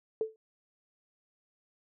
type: tone with exponential decay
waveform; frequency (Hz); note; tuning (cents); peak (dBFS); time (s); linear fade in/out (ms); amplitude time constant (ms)
sine; 440; A4; 0; -24; 0.21-0.36; 1; 31
effects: none